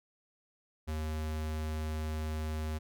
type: tone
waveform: square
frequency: 77.78 Hz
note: D#2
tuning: in tune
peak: -34 dBFS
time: 0.87-2.79 s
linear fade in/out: 20 ms
effects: none